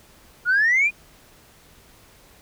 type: exponential sweep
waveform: sine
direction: up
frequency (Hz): 1404 to 2489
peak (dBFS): -14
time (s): 0.45-0.91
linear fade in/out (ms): 50
effects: tanh soft clip ceiling -12 dBFS + pink hiss -52 dBFS RMS until 2.41 s